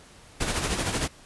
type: noise with tremolo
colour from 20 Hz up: pink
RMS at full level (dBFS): -25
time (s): 0.4-1.08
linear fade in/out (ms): 10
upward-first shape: sine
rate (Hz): 13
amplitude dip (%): 55
effects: pink hiss -51 dBFS RMS until 1.25 s + resampled to 24000 Hz